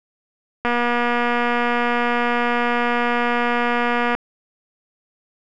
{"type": "click train", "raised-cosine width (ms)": 0.5, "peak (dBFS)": -6, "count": 841, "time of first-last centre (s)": [0.65, 4.15], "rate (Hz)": 240, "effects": []}